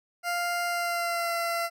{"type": "tone with pitch glide", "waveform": "20% pulse", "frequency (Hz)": [698.5, 680.2], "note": ["F5", "F5"], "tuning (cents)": [0, -46], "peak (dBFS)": -22, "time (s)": [0.23, 1.7], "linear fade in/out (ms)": 50, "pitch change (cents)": -46, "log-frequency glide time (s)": [0.66, 1.34], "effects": []}